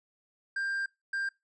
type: tone bursts at uneven times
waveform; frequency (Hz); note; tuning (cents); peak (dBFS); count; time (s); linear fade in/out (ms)
triangle; 1590; G6; +24; -28; 2; 0.56-0.86 / 1.13-1.29; 5
effects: noise-tail reverb RT60 0.2 s tail -22 dB re dry + resampled to 22050 Hz